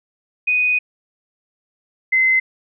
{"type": "tone pair in turn", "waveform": "sine", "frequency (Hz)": [2489, 2057], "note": ["D#7", "C7"], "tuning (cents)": [0, -30], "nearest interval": "minor third", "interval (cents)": 330, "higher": "first", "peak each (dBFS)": [-14, -12], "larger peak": "second", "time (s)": [[0.47, 0.79], [2.12, 2.4]], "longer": "first", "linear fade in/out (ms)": 10, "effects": []}